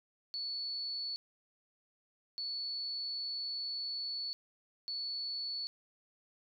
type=tone bursts at uneven times; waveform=sine; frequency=4435 Hz; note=C#8; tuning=in tune; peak=-36 dBFS; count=3; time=0.34-1.16 / 2.38-4.33 / 4.88-5.67 s; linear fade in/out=0 ms; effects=none